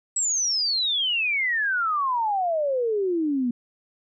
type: exponential sweep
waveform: sine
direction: down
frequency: 7902 to 234.8 Hz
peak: -21 dBFS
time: 0.16-3.51 s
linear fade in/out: 5 ms
effects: none